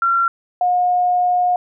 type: tone pair in turn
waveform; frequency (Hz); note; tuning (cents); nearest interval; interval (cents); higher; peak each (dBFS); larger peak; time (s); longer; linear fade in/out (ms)
sine; 1368 / 718.8; F6 / F5; -36 / +50; major seventh; 1114; first; -13; neither; 0.02-0.28 / 0.61-1.56; second; 2
effects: none